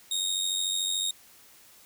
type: tone with amplitude modulation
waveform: 25% pulse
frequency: 3729 Hz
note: A#7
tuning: in tune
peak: -20 dBFS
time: 0.11-1.11 s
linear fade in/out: 5 ms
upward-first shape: sine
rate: 93.6 Hz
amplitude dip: 65%
effects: white hiss -55 dBFS RMS until 1.85 s